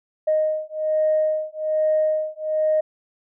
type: beating tone pair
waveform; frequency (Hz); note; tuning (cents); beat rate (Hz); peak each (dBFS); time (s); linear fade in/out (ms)
sine; 620 / 621.2; D#5 / D#5; -6 / -3; 1.2; -21; 0.27-2.81; 10
effects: tanh soft clip ceiling -11 dBFS